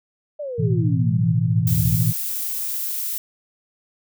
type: exponential sweep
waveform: sine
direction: down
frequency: 611 to 61.8 Hz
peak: -26 dBFS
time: 0.39-1.96 s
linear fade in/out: 10 ms
type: chord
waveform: sine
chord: A suspended second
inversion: none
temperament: equal with one note detuned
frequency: 110 / 123.97 / 164.81 Hz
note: A2 / B2 / E3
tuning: 0 / +7 / 0 cents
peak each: -21 dBFS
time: 0.58-2.13 s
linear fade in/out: 20 ms
type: noise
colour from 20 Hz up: violet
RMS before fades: -26 dBFS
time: 1.67-3.18 s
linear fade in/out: 2 ms
effects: none